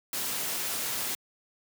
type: noise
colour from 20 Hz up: white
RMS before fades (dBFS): -32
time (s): 0.13-1.15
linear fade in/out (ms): 2
effects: high-pass 100 Hz 12 dB/octave